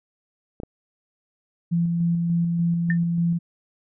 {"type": "clicks", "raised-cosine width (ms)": 2, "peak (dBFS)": -20, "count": 2, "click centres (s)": [0.601, 0.634]}
{"type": "tone with tremolo", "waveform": "sine", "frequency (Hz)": 170, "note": "F3", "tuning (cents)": -46, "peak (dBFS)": -18, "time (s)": [1.71, 3.39], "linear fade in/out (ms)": 20, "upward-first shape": "square", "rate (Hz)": 3.4, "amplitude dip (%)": 25}
{"type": "tone with exponential decay", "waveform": "sine", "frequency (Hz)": 1799, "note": "A6", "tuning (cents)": 38, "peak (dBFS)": -20, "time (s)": [2.9, 2.98], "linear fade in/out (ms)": 2, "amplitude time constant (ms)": 17}
{"effects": []}